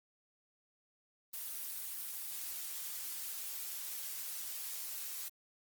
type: noise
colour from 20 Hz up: blue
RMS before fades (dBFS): -42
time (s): 1.33-5.29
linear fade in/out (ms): 10
effects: Opus 24 kbps